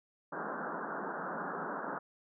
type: band-pass noise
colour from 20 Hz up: white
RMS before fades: -39 dBFS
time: 0.32-1.99 s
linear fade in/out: 10 ms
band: 160 to 1600 Hz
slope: 96 dB/octave
effects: none